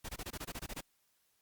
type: noise bursts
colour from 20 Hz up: pink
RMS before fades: -42 dBFS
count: 11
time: 0.04-0.81 s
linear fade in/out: 10 ms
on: 50 ms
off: 22 ms
effects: white hiss -75 dBFS RMS until 1.41 s + Opus 48 kbps